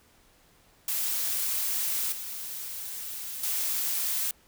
blue noise with level steps, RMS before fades -29 / -37 / -29 dBFS, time 0.88-4.31 s, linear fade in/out 2 ms, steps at 2.12 / 3.43 s, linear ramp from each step 5 ms, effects pink hiss -61 dBFS RMS until 4.47 s

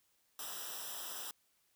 white noise with comb filter, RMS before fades -44 dBFS, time 0.39-1.31 s, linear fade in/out 2 ms, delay 0.45 ms, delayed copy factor -1, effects white hiss -75 dBFS RMS until 1.75 s

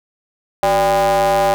square ring-modulated tone, 106.2 Hz, G#2, 39 cents sharp, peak -10 dBFS, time 0.63-1.54 s, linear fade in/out 0 ms, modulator 692 Hz, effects 7-bit

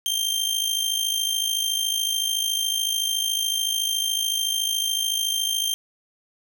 sawtooth tone with amplitude modulation, 3164 Hz, G7, 15 cents sharp, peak -16 dBFS, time 0.06-5.74 s, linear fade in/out 0 ms, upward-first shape sine, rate 53.8 Hz, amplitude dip 65%, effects none

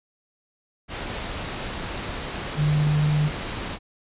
sine tone in noise, 150 Hz, D3, 37 cents sharp, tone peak -18 dBFS, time 2.56-3.31 s, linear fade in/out 50 ms, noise pink, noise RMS -31 dBFS, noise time 0.88-3.79 s, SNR +10 dB, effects resampled to 8000 Hz

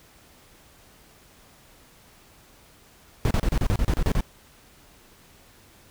brown noise bursts, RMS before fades -21 dBFS, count 11, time 3.25-4.207 s, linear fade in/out 0 ms, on 57 ms, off 33 ms, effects pink hiss -54 dBFS RMS until 5.9 s

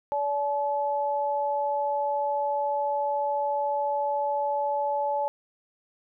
sine tone pair together, 574 / 860 Hz, D5 / A5, -40 / -40 cents, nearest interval perfect fifth, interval 700 cents, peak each -28 / -26 dBFS, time 0.12-5.28 s, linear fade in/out 0 ms, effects none

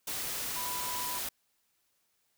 sine tone in noise, 987.8 Hz, B5, in tune, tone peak -38 dBFS, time 0.56-1.19 s, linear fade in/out 5 ms, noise white, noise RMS -36 dBFS, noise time 0.07-1.29 s, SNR -5 dB, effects white hiss -75 dBFS RMS until 2.37 s

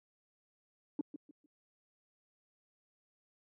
sine tone with echo, 293.7 Hz, D4, in tune, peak -29 dBFS, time 0.99-1.01 s, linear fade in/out 2 ms, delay 150 ms, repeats 3, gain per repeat -12 dB, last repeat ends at 1.46 s, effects tanh soft clip ceiling -29 dBFS + high-pass 150 Hz 12 dB/octave

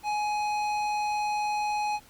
sine tone with tanh clipping, 838 Hz, G#5, 15 cents sharp, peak -28 dBFS, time 0.03-2 s, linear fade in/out 50 ms, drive 15 dB, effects pink hiss -55 dBFS RMS until 2.09 s + Opus 48 kbps

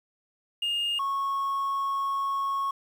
triangle tone pair in turn, 2833 / 1099.9 Hz, F7 / C#6, +24 / -14 cents, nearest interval octave + major third, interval 1638 cents, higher first, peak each -23 dBFS, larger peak neither, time 0.62-0.99 / 0.99-2.71 s, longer second, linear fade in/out 5 ms, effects tanh soft clip ceiling -20 dBFS + 9-bit

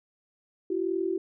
sine tone pair together, 338.4 / 380 Hz, E4 / F#4, +45 / +46 cents, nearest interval major second, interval 201 cents, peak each -29 / -28 dBFS, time 0.7-1.18 s, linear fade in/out 5 ms, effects none

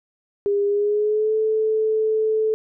sine tone with pitch glide, 404.8 to 436.4 Hz, G#4 to A4, -44 to -14 cents, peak -17 dBFS, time 0.46-2.54 s, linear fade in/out 0 ms, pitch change +130 cents, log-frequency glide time 0.66-1.35 s, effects none

